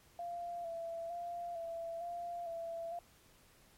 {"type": "tone with vibrato", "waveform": "sine", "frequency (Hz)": 681, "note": "F5", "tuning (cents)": -44, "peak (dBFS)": -39, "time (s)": [0.19, 2.99], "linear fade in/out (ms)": 2, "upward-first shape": "square", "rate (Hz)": 1.1, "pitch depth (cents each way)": 31, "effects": ["pink hiss -65 dBFS RMS until 3.77 s", "MP3 64 kbps"]}